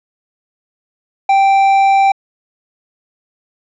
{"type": "tone with hard clipping", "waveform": "sine", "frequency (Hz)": 783, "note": "G5", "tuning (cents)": -2, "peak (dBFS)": -9, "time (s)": [1.29, 2.12], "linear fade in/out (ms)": 5, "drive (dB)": 6, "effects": ["resampled to 16000 Hz"]}